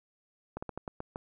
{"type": "slowing click train", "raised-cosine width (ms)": 1, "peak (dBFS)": -23, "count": 7, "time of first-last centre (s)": [0.57, 1.159], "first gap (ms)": 55, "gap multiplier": 1.23, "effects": []}